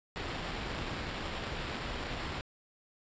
pink noise with sample-and-hold, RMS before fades -38 dBFS, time 0.16-2.41 s, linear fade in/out 0 ms, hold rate 6300 Hz, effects resampled to 16000 Hz

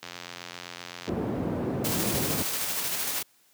click train, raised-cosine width 0.2 ms, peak -20 dBFS, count 94, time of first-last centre 0.03-1.09 s, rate 87.7 Hz
white low-pass noise, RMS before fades -29 dBFS, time 1.07-2.43 s, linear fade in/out 10 ms, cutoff 350 Hz, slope 12 dB/octave
white noise with tremolo, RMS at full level -29 dBFS, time 1.84-3.23 s, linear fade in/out 10 ms, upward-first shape square, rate 13 Hz, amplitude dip 25%
effects white hiss -63 dBFS RMS until 3.53 s + high-pass 100 Hz 12 dB/octave

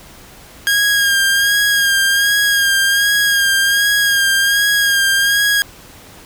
sawtooth tone with vibrato, 1623 Hz, G#6, 40 cents flat, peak -8 dBFS, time 0.67-5.62 s, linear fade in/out 0 ms, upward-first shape sine, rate 1.3 Hz, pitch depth 32 cents each way, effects pink hiss -40 dBFS RMS until 6.25 s

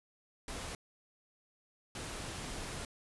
pink noise bursts at uneven times, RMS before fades -42 dBFS, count 2, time 0.48-0.75 / 1.95-2.85 s, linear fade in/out 2 ms, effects resampled to 24000 Hz

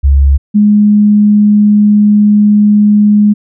sine tone pair in turn, 69.3 / 208.2 Hz, C#2 / G#3, 0 / +5 cents, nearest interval octave + perfect fifth, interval 1905 cents, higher second, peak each -3 dBFS, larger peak neither, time 0.03-0.38 / 0.54-3.34 s, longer second, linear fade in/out 20 ms, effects none

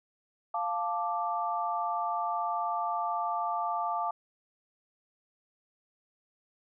sine chord, D minor, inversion first, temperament equal, 698.5 / 880 / 1174.7 Hz, F5 / A5 / D6, 0 / 0 / 0 cents, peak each -33 dBFS, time 0.54-4.11 s, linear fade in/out 5 ms, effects none

